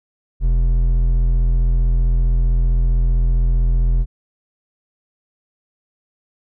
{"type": "tone with hard clipping", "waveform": "triangle", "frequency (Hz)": 42.28, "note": "E1", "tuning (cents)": 45, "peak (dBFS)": -14, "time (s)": [0.4, 4.06], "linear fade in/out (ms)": 50, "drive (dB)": 10, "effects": []}